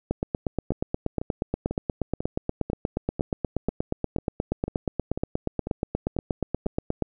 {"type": "two click trains", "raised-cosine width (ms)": 2, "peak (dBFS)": [-11, -16], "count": [59, 13], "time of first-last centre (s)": [[0.11, 7.023], [0.72, 6.661]], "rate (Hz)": [8.39, 2.02], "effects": []}